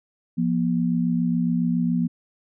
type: tone pair together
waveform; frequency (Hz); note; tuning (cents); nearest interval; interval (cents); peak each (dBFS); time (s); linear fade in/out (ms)
sine; 173.2 / 240.4; F3 / B3; -14 / -46; tritone; 568; -22; 0.37-2.08; 20
effects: none